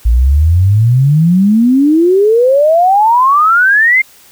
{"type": "exponential sweep", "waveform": "sine", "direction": "up", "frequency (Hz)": [54.8, 2141], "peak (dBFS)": -5, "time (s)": [0.05, 4.02], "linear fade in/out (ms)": 10, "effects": ["white hiss -42 dBFS RMS until 4.31 s"]}